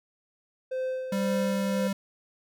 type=tone with tremolo; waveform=triangle; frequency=517 Hz; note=C5; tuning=21 cents flat; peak=-25 dBFS; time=0.71-1.88 s; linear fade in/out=10 ms; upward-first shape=sine; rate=1.9 Hz; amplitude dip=50%
type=tone; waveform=square; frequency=196 Hz; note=G3; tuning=in tune; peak=-27 dBFS; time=1.12-1.93 s; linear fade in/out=5 ms
effects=none